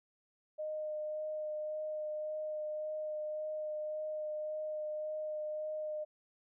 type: tone with vibrato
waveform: sine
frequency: 613 Hz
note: D#5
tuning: 26 cents flat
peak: -36 dBFS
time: 0.58-6.05 s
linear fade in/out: 20 ms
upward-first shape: sine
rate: 1.8 Hz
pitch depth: 11 cents each way
effects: none